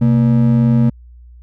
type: ring-modulated tone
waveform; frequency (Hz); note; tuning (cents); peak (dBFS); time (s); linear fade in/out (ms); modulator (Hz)
triangle; 179.4; F3; +47; -4; 0.01-0.9; 10; 51.2
effects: added 60 Hz sine -37 dBFS peak until 1.42 s